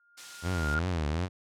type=tone with exponential growth; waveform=sine; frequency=1410 Hz; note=F6; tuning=16 cents sharp; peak=-26 dBFS; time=0-0.79 s; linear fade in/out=1 ms; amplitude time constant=170 ms
type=noise; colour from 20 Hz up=blue; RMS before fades=-38 dBFS; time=0.17-0.75 s; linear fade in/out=10 ms
type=tone with vibrato; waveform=sawtooth; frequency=82 Hz; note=E2; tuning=9 cents flat; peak=-24 dBFS; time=0.42-1.29 s; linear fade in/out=50 ms; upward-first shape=triangle; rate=2.7 Hz; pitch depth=240 cents each way
effects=low-pass 6000 Hz 12 dB/octave